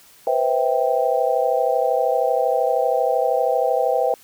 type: chord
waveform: sine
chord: C major seventh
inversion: third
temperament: just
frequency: 490.5 / 523.3 / 654.1 / 784.9 Hz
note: B4 / C5 / E5 / G5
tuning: -12 / 0 / -14 / +2 cents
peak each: -22 dBFS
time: 0.27-4.14 s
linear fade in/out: 2 ms
effects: white hiss -50 dBFS RMS until 4.23 s